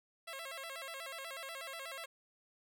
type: tone with vibrato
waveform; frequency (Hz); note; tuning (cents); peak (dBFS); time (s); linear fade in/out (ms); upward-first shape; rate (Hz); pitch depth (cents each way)
10% pulse; 600; D5; +37; -35; 0.27-2.06; 10; square; 8.2; 180
effects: none